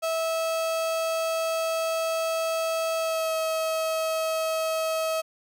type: tone with pitch glide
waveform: 35% pulse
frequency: 651 to 641.7 Hz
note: E5 to E5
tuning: -22 to -47 cents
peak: -23 dBFS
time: 0.02-5.22 s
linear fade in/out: 20 ms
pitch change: -25 cents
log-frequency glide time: 2.97-3.36 s
effects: 10-bit